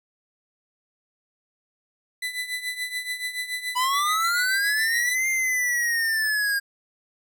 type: tone with tremolo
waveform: 30% pulse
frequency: 1996 Hz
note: B6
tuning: 18 cents sharp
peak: -22 dBFS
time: 2.22-5.15 s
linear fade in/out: 5 ms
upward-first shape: triangle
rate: 7 Hz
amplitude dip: 80%
type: linear two-way sweep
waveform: square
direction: up then down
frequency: 978 to 2111 to 1611 Hz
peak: -22 dBFS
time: 3.75-6.6 s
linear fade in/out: 20 ms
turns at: 5.28 s
effects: none